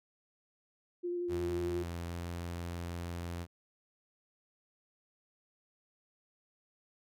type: tone with vibrato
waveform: sine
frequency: 351.2 Hz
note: F4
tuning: 10 cents sharp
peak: -33 dBFS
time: 1.03-1.84 s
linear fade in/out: 20 ms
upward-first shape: square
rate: 11 Hz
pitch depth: 11 cents each way
type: tone with pitch glide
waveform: sawtooth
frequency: 85.4 to 86.14 Hz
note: F2 to F2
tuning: -38 to -23 cents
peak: -34 dBFS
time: 1.28-3.47 s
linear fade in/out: 50 ms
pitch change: +15 cents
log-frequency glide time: 2.08-2.13 s
effects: none